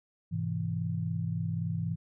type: chord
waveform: sine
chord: Ab augmented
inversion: none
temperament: equal with one note detuned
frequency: 103.83 / 127.46 / 164.81 Hz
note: Ab2 / C3 / E3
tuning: 0 / -45 / 0 cents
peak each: -34 / -37 / -32 dBFS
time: 0.31-1.96 s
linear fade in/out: 20 ms
effects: none